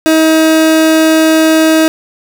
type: tone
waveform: 30% pulse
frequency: 318 Hz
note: D#4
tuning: 38 cents sharp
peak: -3 dBFS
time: 0.06-1.88 s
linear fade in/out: 0 ms
effects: none